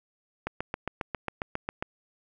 click train, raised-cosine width 0.5 ms, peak -15 dBFS, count 11, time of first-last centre 0.47-1.825 s, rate 7.38 Hz, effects none

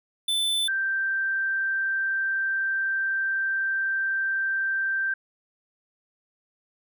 square / sine tone pair in turn, 3520 / 1568 Hz, A7 / G6, 0 / 0 cents, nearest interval octave + major second, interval 1400 cents, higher first, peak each -23 / -23 dBFS, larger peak neither, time 0.28-0.68 / 0.68-5.14 s, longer second, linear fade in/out 5 ms, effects none

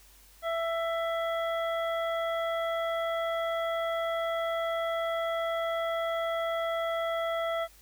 harmonic tone, 664 Hz, E5, 12 cents sharp, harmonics 1 / 2 / 3 / 5, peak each -29 / -35 / -39 / -43 dBFS, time 0.42-7.68 s, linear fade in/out 50 ms, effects added 49 Hz sine -58 dBFS peak until 7.81 s + white hiss -58 dBFS RMS until 7.81 s

